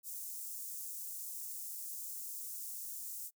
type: high-pass noise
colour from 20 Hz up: white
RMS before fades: -44 dBFS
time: 0.03-3.31 s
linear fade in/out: 50 ms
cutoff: 6800 Hz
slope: 24 dB/octave
effects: noise-tail reverb RT60 0.1 s tail -26 dB re dry